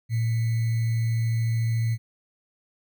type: tone with sample-and-hold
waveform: sine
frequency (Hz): 114.2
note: A#2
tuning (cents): -35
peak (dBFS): -21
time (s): 0.09-1.98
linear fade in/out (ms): 50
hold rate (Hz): 2100
effects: none